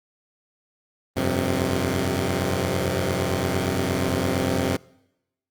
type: chord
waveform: 10% pulse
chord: F suspended second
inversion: none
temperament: equal with one note detuned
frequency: 87.31 / 96.04 / 130.81 Hz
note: F2 / G2 / C3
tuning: 0 / -35 / 0 cents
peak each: -18 dBFS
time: 1.16-4.77 s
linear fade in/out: 10 ms
effects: noise-tail reverb RT60 0.9 s tail -24 dB re dry + Opus 32 kbps